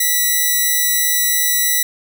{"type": "tone", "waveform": "5% pulse", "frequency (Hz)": 1959, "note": "B6", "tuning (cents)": -15, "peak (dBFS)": -3, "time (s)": [0, 1.83], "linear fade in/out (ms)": 5, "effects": []}